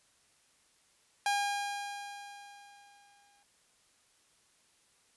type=tone with exponential decay; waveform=sawtooth; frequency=810 Hz; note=G#5; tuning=43 cents flat; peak=-23 dBFS; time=1.26-3.43 s; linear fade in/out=2 ms; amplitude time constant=470 ms; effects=white hiss -68 dBFS RMS until 5.16 s + resampled to 24000 Hz